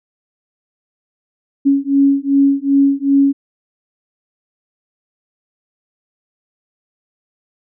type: beating tone pair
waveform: sine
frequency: 276.2 / 278.8 Hz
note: C#4 / C#4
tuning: -6 / +10 cents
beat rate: 2.6 Hz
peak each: -13 dBFS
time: 1.65-3.33 s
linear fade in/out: 20 ms
effects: none